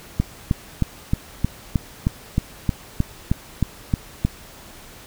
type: click train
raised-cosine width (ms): 5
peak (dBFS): -5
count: 14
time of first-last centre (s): 0.2-4.25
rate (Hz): 3.21
effects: pink hiss -43 dBFS RMS until 5.06 s